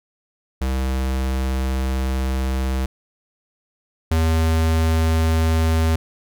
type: tone pair in turn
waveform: square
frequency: 65.41 / 80.8 Hz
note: C2 / E2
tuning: 0 / -34 cents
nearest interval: major third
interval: 366 cents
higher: second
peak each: -20 / -16 dBFS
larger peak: second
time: 0.61-2.86 / 4.11-5.96 s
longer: first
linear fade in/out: 5 ms
effects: none